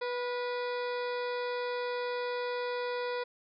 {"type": "harmonic tone with a mistuned harmonic", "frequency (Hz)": 491, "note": "B4", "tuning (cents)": -10, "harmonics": [1, 2, 3, 4, 5, 7, 8, 9, 10], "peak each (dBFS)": [-33, -39, -43, -45, -47, -50, -51, -52, -53], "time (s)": [0.01, 3.24], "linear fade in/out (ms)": 10, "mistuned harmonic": 3, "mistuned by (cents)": -29, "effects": []}